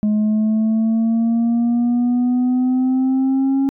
sine exponential sweep, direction up, 210.2 to 273.5 Hz, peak -11 dBFS, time 0.03-3.69 s, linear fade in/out 0 ms, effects tanh soft clip ceiling -13 dBFS

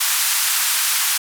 white band-pass noise, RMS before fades -19 dBFS, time 0-1.18 s, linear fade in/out 10 ms, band 950 to 14000 Hz, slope 24 dB/octave, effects none

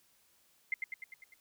sine tone with echo, 2087 Hz, C7, 5 cents flat, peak -29 dBFS, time 0.72-0.74 s, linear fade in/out 2 ms, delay 100 ms, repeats 6, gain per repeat -4 dB, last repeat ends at 1.34 s, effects white hiss -69 dBFS RMS until 1.4 s

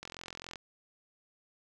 click train, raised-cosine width 0.2 ms, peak -25 dBFS, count 24, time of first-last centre 0.03-0.558 s, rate 43.6 Hz, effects none

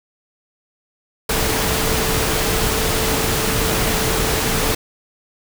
sine tone in noise, 442.2 Hz, A4, 9 cents sharp, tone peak -26 dBFS, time 1.29-4.75 s, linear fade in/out 5 ms, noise pink, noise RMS -19 dBFS, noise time 1.29-4.75 s, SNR -10 dB, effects none

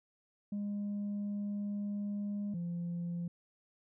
sine tone pair in turn, 204.3 / 172.67 Hz, G#3 / F3, -28 / -19 cents, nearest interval minor third, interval 291 cents, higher first, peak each -32 / -33 dBFS, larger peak first, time 0.52-2.54 / 2.54-3.28 s, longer first, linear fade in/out 5 ms, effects tanh soft clip ceiling -33 dBFS

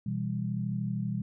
sine chord, E minor, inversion second, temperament just, 123.61 / 164.81 / 197.78 Hz, B2 / E3 / G3, +2 / 0 / +16 cents, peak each -33 / -35 / -33 dBFS, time 0.06-1.22 s, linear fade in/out 5 ms, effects none

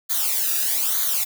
blue noise with flanger, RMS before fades -22 dBFS, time 0.09-1.25 s, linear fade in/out 20 ms, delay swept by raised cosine 0.37 to 0.95 ms, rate 1.1 Hz, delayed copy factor -0.8, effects none

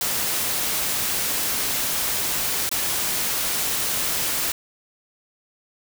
white noise with dropouts, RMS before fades -24 dBFS, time 0.01-4.52 s, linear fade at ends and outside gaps 2 ms, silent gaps 2.692-2.714 s, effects none

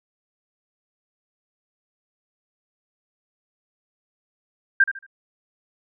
sine tone with echo, 1588 Hz, G6, 22 cents sharp, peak -11 dBFS, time 4.8-4.84 s, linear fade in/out 5 ms, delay 75 ms, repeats 3, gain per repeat -11 dB, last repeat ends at 5.065 s, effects none

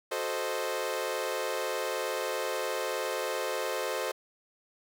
sawtooth chord, F# diminished seventh, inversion none, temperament equal, 370 / 440 / 523.3 / 622.3 Hz, F#4 / A4 / C5 / Eb5, 0 / 0 / 0 / 0 cents, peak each -35 / -32 / -30 / -33 dBFS, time 0.11-4.12 s, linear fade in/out 10 ms, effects none

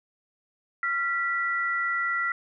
sine tone pair together, 1376 / 1960.9 Hz, F6 / B6, -26 / -13 cents, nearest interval tritone, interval 613 cents, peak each -27 dBFS, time 0.83-2.32 s, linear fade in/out 2 ms, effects none

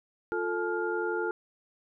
sine tone cluster, 352.5 / 443.9 / 860 / 1407 Hz, F4 / A4 / A5 / F6, +16 / +15 / -40 / +12 cents, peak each -32 / -32 / -37 / -34 dBFS, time 0.32-1.31 s, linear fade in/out 0 ms, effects none

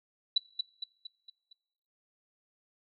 sine tone with echo, 3951 Hz, B7, in tune, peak -21 dBFS, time 0.36-0.38 s, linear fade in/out 5 ms, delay 230 ms, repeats 5, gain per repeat -6 dB, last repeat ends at 1.53 s, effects noise-tail reverb RT60 0.9 s tail -22 dB re dry

